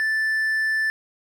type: tone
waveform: triangle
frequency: 1760 Hz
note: A6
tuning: in tune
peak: -18 dBFS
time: 0-0.9 s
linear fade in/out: 0 ms
effects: none